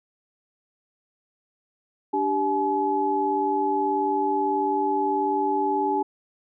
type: tone cluster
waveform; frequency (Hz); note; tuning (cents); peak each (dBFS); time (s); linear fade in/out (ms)
sine; 294.2 / 392.6 / 852; D4 / G4 / G#5; +3 / +3 / +44; -28 / -26 / -23; 2.13-6.03; 10
effects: none